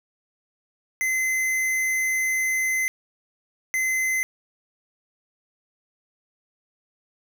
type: tone bursts at uneven times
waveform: square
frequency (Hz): 2052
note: C7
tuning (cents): -34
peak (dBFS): -22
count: 2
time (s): 1.01-2.88 / 3.74-4.23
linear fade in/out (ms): 0
effects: none